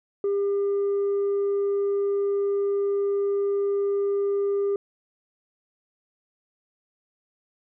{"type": "tone", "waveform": "sine", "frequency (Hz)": 400.7, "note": "G4", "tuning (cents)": 38, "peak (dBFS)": -19, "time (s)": [0.24, 4.76], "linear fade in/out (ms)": 2, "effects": ["tanh soft clip ceiling -20 dBFS"]}